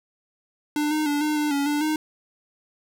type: tone with pitch steps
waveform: square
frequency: 297.8 / 307.1 / 290.9 / 303.1 / 298.6 / 282 / 294 / 308.7 Hz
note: D4 / D#4 / D4 / D#4 / D4 / C#4 / D4 / D#4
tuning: +24 / -23 / -16 / -45 / +29 / +30 / +2 / -14 cents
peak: -22 dBFS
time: 0.76-1.96 s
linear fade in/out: 2 ms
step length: 150 ms
effects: none